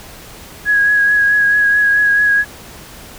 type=tone with vibrato; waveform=sine; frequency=1661.2 Hz; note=G#6; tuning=in tune; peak=-9 dBFS; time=0.65-2.45 s; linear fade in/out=50 ms; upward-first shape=triangle; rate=4.6 Hz; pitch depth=26 cents each way; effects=pink hiss -36 dBFS RMS until 3.18 s